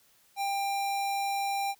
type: tone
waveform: square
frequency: 794 Hz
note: G5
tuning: 22 cents sharp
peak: -29 dBFS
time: 0.36-1.75 s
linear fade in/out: 50 ms
effects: white hiss -64 dBFS RMS until 1.79 s

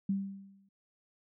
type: tone with exponential decay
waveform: sine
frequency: 196 Hz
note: G3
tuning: in tune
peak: -26 dBFS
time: 0.09-0.69 s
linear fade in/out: 5 ms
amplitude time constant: 130 ms
effects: none

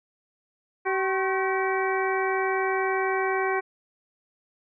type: harmonic tone with a mistuned harmonic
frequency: 382.3 Hz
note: G4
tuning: 43 cents flat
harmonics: 1 / 2 / 3 / 4 / 5 / 6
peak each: -26 / -29 / -31 / -32 / -33 / -34 dBFS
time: 0.85-3.61 s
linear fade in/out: 20 ms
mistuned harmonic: 3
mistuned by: -84 cents
effects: none

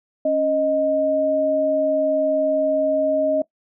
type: tone pair together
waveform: sine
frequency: 277.2 / 622.3 Hz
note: C#4 / D#5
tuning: 0 / 0 cents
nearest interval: octave + major second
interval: 1400 cents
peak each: -24 / -17 dBFS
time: 0.25-3.42 s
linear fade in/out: 5 ms
effects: noise-tail reverb RT60 0.1 s tail -19 dB re dry

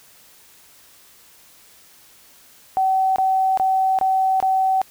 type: tone bursts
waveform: sine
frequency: 762 Hz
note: G5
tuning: 49 cents flat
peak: -15 dBFS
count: 5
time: 2.77-4.816 s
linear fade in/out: 0 ms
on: 390 ms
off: 24 ms
effects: white hiss -50 dBFS RMS until 4.9 s

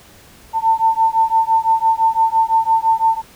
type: beating tone pair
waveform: sine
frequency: 894 / 899.9 Hz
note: A5 / A5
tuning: +27 / +39 cents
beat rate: 5.9 Hz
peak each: -15 dBFS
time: 0.53-3.22 s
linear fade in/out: 50 ms
effects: pink hiss -45 dBFS RMS until 3.35 s

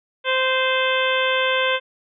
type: harmonic tone with a mistuned harmonic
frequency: 520 Hz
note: C5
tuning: 11 cents flat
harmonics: 1 / 2 / 3 / 4 / 5 / 6 / 7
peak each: -22 / -25 / -24 / -27 / -26 / -27 / -29 dBFS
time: 0.24-1.8 s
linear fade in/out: 50 ms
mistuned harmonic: 7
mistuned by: -68 cents
effects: none

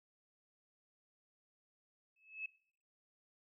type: tone with exponential growth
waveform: sine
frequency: 2595 Hz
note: E7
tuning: 28 cents flat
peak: -37 dBFS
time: 2.16-2.46 s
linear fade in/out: 5 ms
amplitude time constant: 65 ms
effects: noise-tail reverb RT60 0.6 s tail -19 dB re dry

